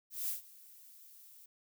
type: noise with ADSR envelope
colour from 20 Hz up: violet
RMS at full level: -35 dBFS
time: 0.1-1.46 s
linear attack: 180 ms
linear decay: 130 ms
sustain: -22 dB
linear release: 6 ms
effects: none